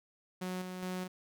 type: tone with tremolo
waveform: sawtooth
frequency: 183.5 Hz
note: F#3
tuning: 14 cents flat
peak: -32 dBFS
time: 0.41-1.08 s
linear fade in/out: 10 ms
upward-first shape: square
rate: 2.4 Hz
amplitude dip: 40%
effects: none